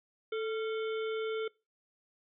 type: harmonic tone with a mistuned harmonic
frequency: 440 Hz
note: A4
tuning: in tune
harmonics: 1 / 3 / 5 / 7 / 8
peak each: -32 / -42 / -46 / -49 / -50 dBFS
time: 0.32-1.48 s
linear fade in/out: 5 ms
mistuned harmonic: 3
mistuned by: +75 cents
effects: noise-tail reverb RT60 0.3 s tail -25 dB re dry